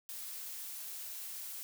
blue noise, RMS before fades -44 dBFS, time 0.09-1.63 s, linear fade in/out 0 ms, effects none

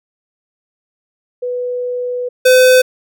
sine / square tone pair in turn, 493.9 / 509 Hz, B4 / C5, 0 / -48 cents, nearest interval minor second, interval 52 cents, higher second, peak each -17 / -6 dBFS, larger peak second, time 1.42-2.29 / 2.45-2.82 s, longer first, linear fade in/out 10 ms, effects none

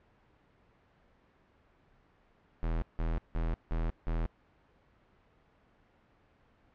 square tone bursts, 41 Hz, E1, 9 cents flat, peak -30 dBFS, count 5, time 2.63-4.26 s, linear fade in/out 0 ms, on 190 ms, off 170 ms, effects pink hiss -66 dBFS RMS until 6.74 s + low-pass 2000 Hz 12 dB/octave

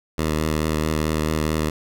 10% pulse tone with vibrato, 77.78 Hz, D#2, in tune, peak -12 dBFS, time 0.18-1.7 s, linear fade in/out 5 ms, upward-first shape sine, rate 4.6 Hz, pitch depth 22 cents each way, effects none

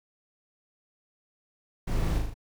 brown noise with echo, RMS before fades -30 dBFS, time 1.87-2.19 s, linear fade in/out 10 ms, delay 38 ms, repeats 4, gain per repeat -3 dB, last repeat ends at 2.342 s, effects none

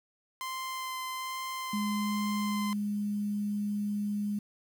sawtooth tone with vibrato, 1039 Hz, C6, 12 cents flat, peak -31 dBFS, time 0.41-2.73 s, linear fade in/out 0 ms, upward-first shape sine, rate 1.2 Hz, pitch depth 9 cents each way
sine tone with pitch glide, 207.7 to 206.1 Hz, G#3 to G#3, 0 to -13 cents, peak -29 dBFS, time 1.73-4.39 s, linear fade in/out 5 ms, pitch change -13 cents, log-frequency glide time 1.98-2.89 s
effects 9-bit

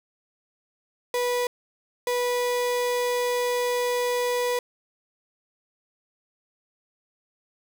35% pulse tone bursts at uneven times, 490 Hz, B4, 14 cents flat, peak -21 dBFS, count 2, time 1.14-1.47 / 2.07-4.59 s, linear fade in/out 2 ms, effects 8-bit

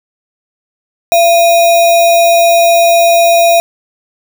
sine tone with sample-and-hold, 679 Hz, F5, 49 cents flat, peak -4 dBFS, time 1.12-3.6 s, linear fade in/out 0 ms, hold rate 3150 Hz, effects none

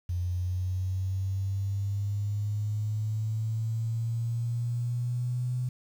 sine linear sweep, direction up, 88 to 125.7 Hz, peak -27 dBFS, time 0.09-5.69 s, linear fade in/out 5 ms, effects 9-bit

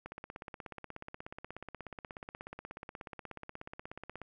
click train, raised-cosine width 0.5 ms, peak -28 dBFS, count 70, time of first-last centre 0.06-4.217 s, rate 16.6 Hz, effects none

